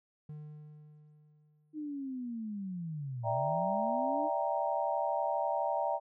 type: tone with exponential decay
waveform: triangle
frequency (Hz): 150.9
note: D3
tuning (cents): +47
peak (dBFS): -39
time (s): 0.29-2.36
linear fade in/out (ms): 5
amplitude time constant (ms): 450
type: linear two-way sweep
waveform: sine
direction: down then up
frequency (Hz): 311.1 to 111.1 to 311.1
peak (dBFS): -36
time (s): 1.73-4.3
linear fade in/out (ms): 50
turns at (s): 3.28
type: chord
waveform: sine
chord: E half-diminished seventh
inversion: third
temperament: equal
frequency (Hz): 587.3 / 659.3 / 784 / 932.3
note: D5 / E5 / G5 / Bb5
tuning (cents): 0 / 0 / 0 / 0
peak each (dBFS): -35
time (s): 3.23-6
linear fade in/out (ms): 50
effects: none